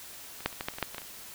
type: clicks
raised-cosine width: 0.3 ms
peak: -28 / -10 / -28 / -17 / -14 / -30 / -21 / -11 / -23 / -20 / -29 dBFS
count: 11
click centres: 0.406 / 0.46 / 0.528 / 0.609 / 0.685 / 0.738 / 0.785 / 0.827 / 0.946 / 0.982 / 1.018 s
effects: white hiss -46 dBFS RMS until 1.34 s